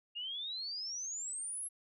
sine exponential sweep, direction up, 2794 to 11190 Hz, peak -38 dBFS, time 0.15-1.69 s, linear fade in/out 20 ms, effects none

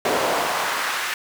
brown noise with high-pass filter sweep, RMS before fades -23 dBFS, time 0.05-1.14 s, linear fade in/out 2 ms, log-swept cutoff 490 to 1700 Hz, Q 1.3, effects none

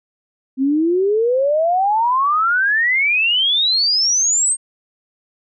sine exponential sweep, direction up, 257.9 to 8600 Hz, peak -13 dBFS, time 0.57-4.57 s, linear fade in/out 50 ms, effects none

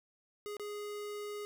square tone with dropouts, 414.8 Hz, G#4, 2 cents flat, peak -40 dBFS, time 0.46-1.45 s, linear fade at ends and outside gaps 0 ms, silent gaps 0.568-0.597 s, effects none

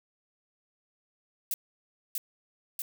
violet noise with echo, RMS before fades -30 dBFS, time 1.51-1.54 s, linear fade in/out 2 ms, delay 640 ms, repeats 2, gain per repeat -2 dB, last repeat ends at 2.82 s, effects none

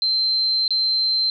sine tone with dropouts, 4115 Hz, C8, 30 cents flat, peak -17 dBFS, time 0.02-1.3 s, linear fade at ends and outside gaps 1 ms, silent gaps 0.679-0.706 s, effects none

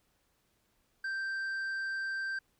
triangle tone with tanh clipping, 1568 Hz, G6, in tune, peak -34 dBFS, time 1.04-2.39 s, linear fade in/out 5 ms, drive 9 dB, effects pink hiss -74 dBFS RMS until 2.59 s

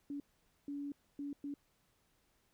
sine tone bursts at uneven times, 285.1 Hz, C#4, 49 cents sharp, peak -39 dBFS, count 4, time 0.1-0.2 / 0.68-0.92 / 1.19-1.33 / 1.44-1.54 s, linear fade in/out 2 ms, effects pink hiss -75 dBFS RMS until 2.53 s

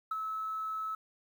sine tone with ADSR envelope, 1299 Hz, E6, 26 cents flat, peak -28 dBFS, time 0.11-0.95 s, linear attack 6 ms, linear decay 24 ms, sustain -5 dB, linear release 4 ms, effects tanh soft clip ceiling -27 dBFS + 10-bit

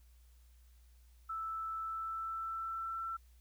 sine tone with pitch glide, 1318 to 1340.3 Hz, E6 to E6, -1 to +28 cents, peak -37 dBFS, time 1.29-3.17 s, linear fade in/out 10 ms, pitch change +29 cents, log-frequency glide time 1.8-3.02 s, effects added 60 Hz sine -59 dBFS peak until 3.4 s + white hiss -73 dBFS RMS until 3.4 s

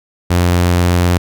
sawtooth tone, 88.1 Hz, F2, 16 cents sharp, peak -6 dBFS, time 0.3-1.18 s, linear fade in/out 10 ms, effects none

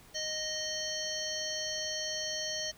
harmonic tone, 620 Hz, D#5, 6 cents flat, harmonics 1 / 3 / 5 / 7 / 9 / 10, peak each -41 / -42 / -41 / -39 / -40 / -41 dBFS, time 0.14-2.72 s, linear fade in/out 20 ms, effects pink hiss -57 dBFS RMS until 2.77 s

